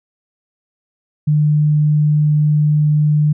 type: tone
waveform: sine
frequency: 150.3 Hz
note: D3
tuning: 40 cents sharp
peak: -10 dBFS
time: 1.27-3.33 s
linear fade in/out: 10 ms
effects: none